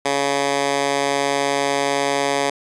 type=tone with high-pass filter; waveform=10% pulse; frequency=140.3 Hz; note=C#3; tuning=21 cents sharp; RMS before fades=-20 dBFS; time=0.05-2.5 s; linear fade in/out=5 ms; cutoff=400 Hz; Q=0.66; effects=resampled to 22050 Hz